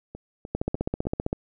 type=two click trains; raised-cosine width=2 ms; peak=-12 / -24 dBFS; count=13 / 4; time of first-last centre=0.55-1.329 / 0.15-1.054 s; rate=15.4 / 3.32 Hz; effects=none